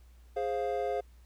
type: chord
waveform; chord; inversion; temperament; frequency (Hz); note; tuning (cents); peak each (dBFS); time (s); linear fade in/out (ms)
triangle; F minor; first; equal with one note detuned; 415.3 / 526.6 / 698.5; Ab4 / C5 / F5; 0 / +11 / 0; -32; 0.36-1.01; 10
effects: added 60 Hz sine -53 dBFS peak until 1.25 s + pink hiss -68 dBFS RMS until 1.25 s